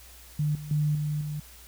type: tone with level steps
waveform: sine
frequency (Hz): 150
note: D3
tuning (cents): +37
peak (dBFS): -23 / -36 / -22 / -26 / -30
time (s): 0.39-1.4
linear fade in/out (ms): 5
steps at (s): 0.55 / 0.71 / 0.95 / 1.21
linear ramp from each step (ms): 2
effects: added 60 Hz sine -51 dBFS peak until 1.67 s + white hiss -51 dBFS RMS until 1.67 s